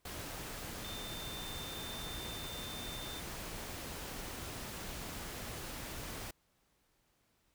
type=tone in noise; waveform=sine; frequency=3582 Hz; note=A7; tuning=30 cents sharp; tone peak=-46 dBFS; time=0.84-3.2 s; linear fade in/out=5 ms; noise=pink; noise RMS=-44 dBFS; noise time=0.05-6.31 s; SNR=-5 dB; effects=pink hiss -75 dBFS RMS until 7.54 s